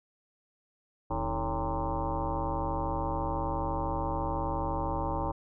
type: tone with frequency modulation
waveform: sine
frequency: 440 Hz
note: A4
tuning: in tune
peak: -28 dBFS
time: 1.1-5.32 s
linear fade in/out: 10 ms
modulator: 119 Hz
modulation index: 5
effects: none